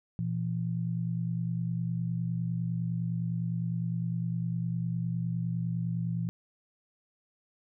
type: tone pair together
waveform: sine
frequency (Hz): 119.7 / 169.53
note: A#2 / E3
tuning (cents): +46 / +49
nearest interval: tritone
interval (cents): 603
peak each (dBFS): -32 / -31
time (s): 0.19-6.29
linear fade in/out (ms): 0
effects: none